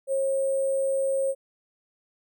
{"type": "tone with sample-and-hold", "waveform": "sine", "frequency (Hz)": 540, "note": "C#5", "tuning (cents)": -45, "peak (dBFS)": -22, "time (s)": [0.07, 1.35], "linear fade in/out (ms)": 50, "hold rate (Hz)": 8820, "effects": []}